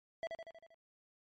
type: tone with echo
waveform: square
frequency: 659.3 Hz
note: E5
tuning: in tune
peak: -37 dBFS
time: 0.23-0.27 s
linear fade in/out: 0 ms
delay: 79 ms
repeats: 6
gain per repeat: -4 dB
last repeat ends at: 0.744 s
effects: low-pass 3000 Hz 12 dB/octave + MP3 48 kbps